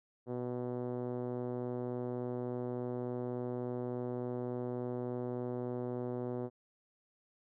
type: tone with low-pass filter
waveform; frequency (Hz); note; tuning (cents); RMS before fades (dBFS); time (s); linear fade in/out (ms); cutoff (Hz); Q
5% pulse; 123.47; B2; 0; -38; 0.26-6.5; 50; 420; 1.3
effects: none